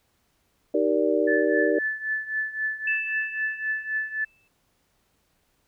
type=chord; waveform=sine; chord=Eb major seventh; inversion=none; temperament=just; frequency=311.1 / 388.9 / 466.7 / 583.4 Hz; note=Eb4 / G4 / Bb4 / D5; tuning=0 / -14 / +2 / -12 cents; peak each=-25 dBFS; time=0.74-1.79 s; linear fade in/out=5 ms
type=tone with tremolo; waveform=sine; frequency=1744 Hz; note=A6; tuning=16 cents flat; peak=-22 dBFS; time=1.27-4.25 s; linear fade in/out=10 ms; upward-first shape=triangle; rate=3.8 Hz; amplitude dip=85%
type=tone with exponential decay; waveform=sine; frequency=2637 Hz; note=E7; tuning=in tune; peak=-24 dBFS; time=2.87-4.48 s; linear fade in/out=5 ms; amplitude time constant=350 ms
effects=pink hiss -69 dBFS RMS until 5.67 s